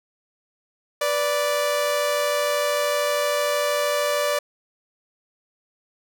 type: tone pair together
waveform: sawtooth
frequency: 491.9 / 585 Hz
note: B4 / D5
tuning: -7 / -7 cents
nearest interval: minor third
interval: 300 cents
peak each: -25 / -17 dBFS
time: 1.01-4.39 s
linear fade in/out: 5 ms
effects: none